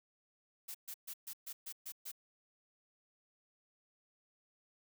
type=noise bursts; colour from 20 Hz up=blue; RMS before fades=-45 dBFS; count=8; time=0.68-2.118 s; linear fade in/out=10 ms; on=66 ms; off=130 ms; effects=none